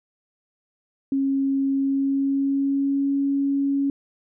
sine tone with pitch glide, 272.6 to 278 Hz, C#4 to C#4, -29 to +5 cents, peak -19 dBFS, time 1.12-3.9 s, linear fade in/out 2 ms, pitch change +34 cents, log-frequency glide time 1.71-3.13 s, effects none

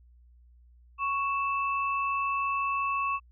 sine tone pair together, 1108.7 / 2637 Hz, C#6 / E7, 0 / 0 cents, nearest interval octave + minor third, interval 1500 cents, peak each -27 / -33 dBFS, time 0.98-3.2 s, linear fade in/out 50 ms, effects added 60 Hz sine -54 dBFS peak until 3.31 s

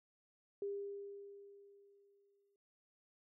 sine tone with exponential decay, 401.4 Hz, G4, 41 cents sharp, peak -37 dBFS, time 0.62-2.56 s, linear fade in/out 2 ms, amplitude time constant 420 ms, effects none

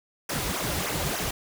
pink noise with flanger, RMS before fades -29 dBFS, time 0.29-1.31 s, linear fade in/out 5 ms, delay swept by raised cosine 0.23 to 4.63 ms, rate 3.4 Hz, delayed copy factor -0.95, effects none

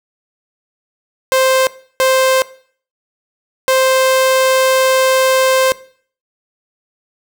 sawtooth tone bursts at uneven times, 523.3 Hz, C5, in tune, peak -6 dBFS, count 3, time 1.32-1.67 / 2-2.42 / 3.68-5.72 s, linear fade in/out 0 ms, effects noise-tail reverb RT60 0.5 s tail -19 dB re dry

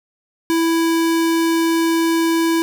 square tone, 330.1 Hz, E4, 2 cents sharp, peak -15 dBFS, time 0.5-2.62 s, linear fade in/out 0 ms, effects none

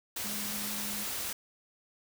sine tone in noise, 207.7 Hz, G#3, in tune, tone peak -42 dBFS, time 0.24-1.04 s, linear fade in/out 5 ms, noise white, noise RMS -36 dBFS, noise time 0.16-1.33 s, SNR -9 dB, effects none

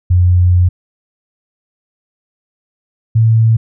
sine tone pair in turn, 89.4 / 112.64 Hz, F2 / A2, +41 / +41 cents, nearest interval major third, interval 400 cents, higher second, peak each -6 dBFS, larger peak neither, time 0.1-0.69 / 3.15-3.57 s, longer first, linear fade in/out 10 ms, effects none

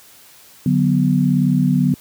sine chord, B minor, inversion first, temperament equal, 146.83 / 185 / 246.9 Hz, D3 / F#3 / B3, 0 / 0 / 0 cents, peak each -17 dBFS, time 0.66-1.94 s, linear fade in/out 2 ms, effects white hiss -46 dBFS RMS until 2 s + high-pass 60 Hz 12 dB/octave

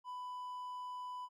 triangle tone, 996 Hz, B5, 14 cents sharp, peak -40 dBFS, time 0.04-1.29 s, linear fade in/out 50 ms, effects none

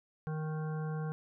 harmonic tone, 155.56 Hz, D#3, in tune, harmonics 1 / 3 / 5 / 7 / 9 / 10, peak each -34 / -44 / -48 / -51 / -53 / -54 dBFS, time 0.27-1.12 s, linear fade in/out 0 ms, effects none

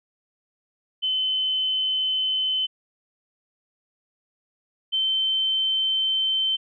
sine tone pair in turn, 3051 / 3092 Hz, G7 / G7, -48 / -24 cents, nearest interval unison, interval 24 cents, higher second, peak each -21 / -20 dBFS, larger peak second, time 1.02-2.67 / 4.92-6.57 s, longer neither, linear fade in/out 20 ms, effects none

